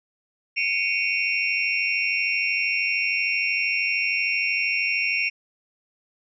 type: tone cluster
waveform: sine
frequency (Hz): 2173 / 2266 / 2483 / 2730 / 5510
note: C#7 / C#7 / D#7 / F7 / F8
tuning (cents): -35 / +37 / -4 / -40 / -24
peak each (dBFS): -31 / -27 / -26 / -26 / -32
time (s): 0.56-5.3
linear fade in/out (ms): 20
effects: none